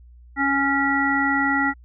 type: harmonic tone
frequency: 277.2 Hz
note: C#4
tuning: in tune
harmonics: 1 / 3 / 5 / 7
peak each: -23 / -25 / -24 / -22 dBFS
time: 0.36-1.74 s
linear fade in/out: 50 ms
effects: added 60 Hz sine -44 dBFS peak until 1.84 s